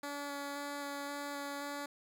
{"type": "tone with vibrato", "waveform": "10% pulse", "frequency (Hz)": 284.9, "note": "C#4", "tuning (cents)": 48, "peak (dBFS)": -31, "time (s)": [0.03, 1.86], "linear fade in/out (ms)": 5, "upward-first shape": "square", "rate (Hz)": 1.9, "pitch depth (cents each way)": 9, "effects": []}